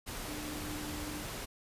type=tone in noise; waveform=sine; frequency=299.8 Hz; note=D4; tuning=36 cents sharp; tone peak=-42 dBFS; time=0.27-1.24 s; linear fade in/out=20 ms; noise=pink; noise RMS=-41 dBFS; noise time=0.06-1.46 s; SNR=-4 dB; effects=resampled to 32000 Hz